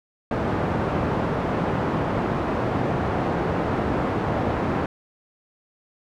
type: band-pass noise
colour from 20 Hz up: pink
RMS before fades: -24 dBFS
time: 0.31-4.86 s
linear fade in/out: 2 ms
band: 100 to 1100 Hz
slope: 12 dB/octave
effects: none